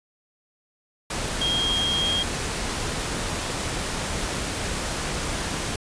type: tone in noise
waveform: sine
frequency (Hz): 3238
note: G#7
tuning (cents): -45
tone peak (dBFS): -22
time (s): 1.41-2.23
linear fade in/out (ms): 5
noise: pink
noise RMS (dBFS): -28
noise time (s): 1.1-5.76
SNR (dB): +3
effects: resampled to 22050 Hz